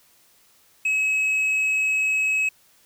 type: tone with tanh clipping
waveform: sine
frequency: 2564 Hz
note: E7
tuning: 49 cents flat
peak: -20 dBFS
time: 0.85-2.49 s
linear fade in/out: 5 ms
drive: 4 dB
effects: white hiss -58 dBFS RMS until 2.85 s